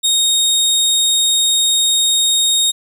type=tone; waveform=25% pulse; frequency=3725 Hz; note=A#7; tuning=2 cents flat; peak=-8 dBFS; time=0.03-2.72 s; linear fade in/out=20 ms; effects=none